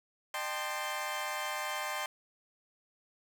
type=chord; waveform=20% pulse; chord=A half-diminished seventh; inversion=second; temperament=equal with one note detuned; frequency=608 / 784 / 880 / 1046.5 Hz; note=Eb5 / G5 / A5 / C6; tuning=-40 / 0 / 0 / 0 cents; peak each=-36 / -35 / -38 / -33 dBFS; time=0.34-2.06 s; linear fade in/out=2 ms; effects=none